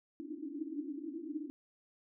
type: band-pass noise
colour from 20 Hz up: white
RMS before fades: -42 dBFS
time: 0.2-1.5 s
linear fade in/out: 0 ms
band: 280 to 320 Hz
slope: 96 dB/octave
effects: none